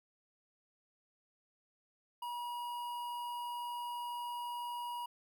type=tone with notch filter; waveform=square; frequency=961 Hz; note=B5; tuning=48 cents flat; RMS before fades=-41 dBFS; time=2.22-5.06 s; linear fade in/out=5 ms; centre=6300 Hz; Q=0.71; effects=none